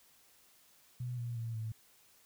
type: tone with pitch steps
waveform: sine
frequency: 123.47 / 119.13 / 114.94 / 110.89 Hz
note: B2 / A#2 / A#2 / A2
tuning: 0 / +38 / -24 / +14 cents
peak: -36 dBFS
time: 1-1.72 s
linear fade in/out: 5 ms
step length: 180 ms
effects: white hiss -65 dBFS RMS until 2.25 s